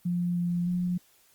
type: tone with pitch steps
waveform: sine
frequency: 175.5 / 174.4 / 178.2 Hz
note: F3 / F3 / F3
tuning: +9 / -2 / +35 cents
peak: -25 dBFS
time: 0.05-0.98 s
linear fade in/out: 10 ms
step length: 310 ms
effects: white hiss -62 dBFS RMS until 1.34 s + Opus 24 kbps